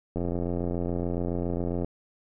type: click train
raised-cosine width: 2 ms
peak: -17 dBFS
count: 148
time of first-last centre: 0.16-1.846 s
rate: 87.2 Hz
effects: none